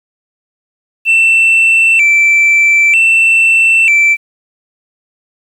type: tone with vibrato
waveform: sine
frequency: 2500 Hz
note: D#7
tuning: 8 cents sharp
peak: -3 dBFS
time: 1.05-4.17 s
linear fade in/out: 50 ms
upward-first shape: square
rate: 0.53 Hz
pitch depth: 120 cents each way
effects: tanh soft clip ceiling -4 dBFS + 7-bit